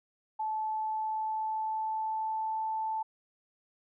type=tone with pitch glide; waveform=sine; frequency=869 to 879.1 Hz; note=A5 to A5; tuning=-22 to -2 cents; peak=-30 dBFS; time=0.39-3.03 s; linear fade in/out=10 ms; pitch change=+20 cents; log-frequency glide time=0.66-2.6 s; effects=none